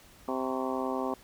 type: harmonic tone with a mistuned harmonic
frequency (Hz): 130.7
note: C3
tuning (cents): -1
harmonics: 2 / 3 / 4 / 5 / 6 / 7 / 8 / 9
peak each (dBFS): -34 / -36 / -37 / -38 / -39 / -39 / -40 / -41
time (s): 0.28-1.14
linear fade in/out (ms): 2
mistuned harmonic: 9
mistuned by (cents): -68
effects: pink hiss -56 dBFS RMS until 1.23 s